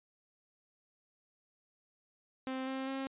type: tone with pitch steps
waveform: sawtooth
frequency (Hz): 261.6 / 265.1 / 268.6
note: C4 / C4 / C4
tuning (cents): 0 / +23 / +46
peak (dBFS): -32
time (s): 2.47-3.07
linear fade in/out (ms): 0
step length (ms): 200
effects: resampled to 8000 Hz